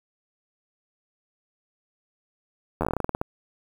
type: slowing click train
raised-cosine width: 1 ms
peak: -11 dBFS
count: 14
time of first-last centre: 2.81-3.215 s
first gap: 11 ms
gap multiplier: 1.16
effects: 7-bit